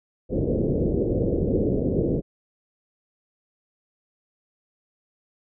white low-pass noise, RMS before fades -23 dBFS, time 0.29-2.22 s, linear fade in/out 50 ms, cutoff 510 Hz, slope 48 dB/octave, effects none

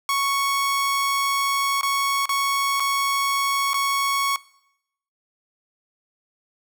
sawtooth tone with dropouts, 1108.7 Hz, C#6, in tune, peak -16 dBFS, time 0.09-4.36 s, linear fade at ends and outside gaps 1 ms, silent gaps 1.811-1.831 / 2.256-2.292 / 2.798-2.803 / 3.733-3.742 s, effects noise-tail reverb RT60 0.8 s tail -21 dB re dry

